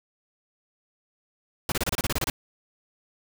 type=noise bursts; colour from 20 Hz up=pink; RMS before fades=-26 dBFS; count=11; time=1.69-2.3 s; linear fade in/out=2 ms; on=30 ms; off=28 ms; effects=none